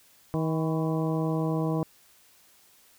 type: harmonic tone with a mistuned harmonic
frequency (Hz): 159.3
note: D#3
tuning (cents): +41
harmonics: 1 / 2 / 3 / 4 / 5 / 6 / 7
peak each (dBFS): -27 / -30 / -33 / -36 / -40 / -39 / -44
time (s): 0.34-1.83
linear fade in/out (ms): 0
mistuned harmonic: 6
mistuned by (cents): +79
effects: white hiss -59 dBFS RMS until 2.98 s